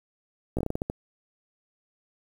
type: slowing click train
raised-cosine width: 2 ms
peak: -15 dBFS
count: 9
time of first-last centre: 0.57-0.899 s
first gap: 16 ms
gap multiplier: 1.26
effects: 8-bit